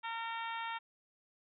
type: harmonic tone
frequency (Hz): 457.6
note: A#4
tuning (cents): -32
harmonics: 2 / 3 / 4 / 5 / 6 / 7 / 8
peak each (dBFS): -40 / -44 / -46 / -48 / -50 / -51 / -52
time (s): 0.03-0.79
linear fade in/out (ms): 20
effects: none